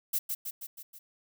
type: noise with echo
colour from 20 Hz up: violet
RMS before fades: -29 dBFS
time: 0.13-0.19 s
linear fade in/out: 10 ms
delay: 160 ms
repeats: 5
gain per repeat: -4 dB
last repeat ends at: 0.99 s
effects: none